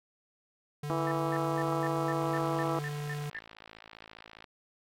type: tone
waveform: square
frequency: 146.83 Hz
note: D3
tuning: in tune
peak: -35 dBFS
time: 0.83-3.3 s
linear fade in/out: 5 ms
type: harmonic tone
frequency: 164.81 Hz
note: E3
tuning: in tune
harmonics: 2 / 3 / 4 / 5 / 6 / 7 / 8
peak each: -34 / -36 / -37 / -38 / -39 / -39 / -40 dBFS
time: 0.9-2.79 s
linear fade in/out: 0 ms
type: tone bursts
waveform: sine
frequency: 1790 Hz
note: A6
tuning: 29 cents sharp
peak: -37 dBFS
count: 10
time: 1.07-3.39 s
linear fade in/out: 0 ms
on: 43 ms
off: 210 ms
type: click train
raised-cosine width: 0.3 ms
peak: -31 dBFS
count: 123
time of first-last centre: 2.22-4.442 s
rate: 54.9 Hz
effects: AAC 64 kbps